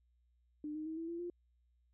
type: tone with pitch steps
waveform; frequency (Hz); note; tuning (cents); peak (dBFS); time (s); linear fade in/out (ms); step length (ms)
sine; 300 / 309.3 / 318.9 / 328.9 / 339.1 / 349.6; D4 / D#4 / D#4 / E4 / E4 / F4; +37 / -10 / +43 / -4 / +49 / +2; -39; 0.64-1.3; 2; 110
effects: added 60 Hz sine -70 dBFS peak until 1.93 s